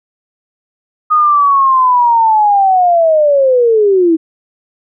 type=linear sweep; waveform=sine; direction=down; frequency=1244.5 to 315.2 Hz; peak=-6 dBFS; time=1.1-4.17 s; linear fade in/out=20 ms; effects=none